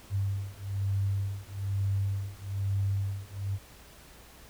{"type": "beating tone pair", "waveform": "sine", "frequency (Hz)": [98, 99.1], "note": ["G2", "G2"], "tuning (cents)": [0, 19], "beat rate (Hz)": 1.1, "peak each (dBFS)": -31, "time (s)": [0.1, 3.59], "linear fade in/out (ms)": 50, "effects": ["added 60 Hz sine -56 dBFS peak until 4.49 s", "pink hiss -53 dBFS RMS until 4.49 s"]}